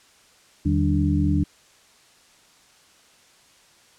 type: tone cluster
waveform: sine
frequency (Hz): 81.3 / 152.1 / 195.8 / 293.6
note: E2 / D#3 / G3 / D4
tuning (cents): -23 / -39 / -2 / 0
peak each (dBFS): -22 / -24 / -25 / -23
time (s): 0.65-1.44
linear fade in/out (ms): 10
effects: white hiss -55 dBFS RMS until 3.98 s + low-pass 8000 Hz 12 dB/octave